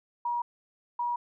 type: tone pair in turn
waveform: sine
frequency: 956 / 960.6 Hz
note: A#5 / B5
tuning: +43 / -48 cents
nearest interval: unison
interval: 9 cents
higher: second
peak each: -27 dBFS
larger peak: neither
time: 0.25-0.42 / 0.99-1.16 s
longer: neither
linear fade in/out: 5 ms
effects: none